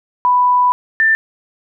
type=tone pair in turn; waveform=sine; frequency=990 / 1780.9 Hz; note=B5 / A6; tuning=+4 / +20 cents; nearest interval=minor seventh; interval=1016 cents; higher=second; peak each=-9 dBFS; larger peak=neither; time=0.25-0.72 / 1-1.15 s; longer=first; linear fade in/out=0 ms; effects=none